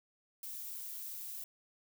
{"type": "noise", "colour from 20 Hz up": "violet", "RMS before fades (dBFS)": -44, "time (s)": [0.43, 1.44], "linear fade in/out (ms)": 2, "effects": []}